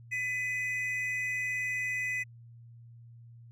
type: tone pair together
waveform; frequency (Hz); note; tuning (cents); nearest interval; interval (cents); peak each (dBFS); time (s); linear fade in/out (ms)
triangle; 2002 / 2517; B6 / D#7; +23 / +19; major third; 396; -30 / -34; 0.11-2.24; 20
effects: added 117 Hz sine -49 dBFS peak until 3.51 s